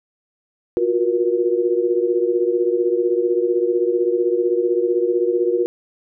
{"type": "tone cluster", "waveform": "sine", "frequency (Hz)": [351.1, 366.8, 475.6], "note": ["F4", "F#4", "A#4"], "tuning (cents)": [9, -15, 35], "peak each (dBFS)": -20, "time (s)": [0.77, 5.66], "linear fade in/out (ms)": 0, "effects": []}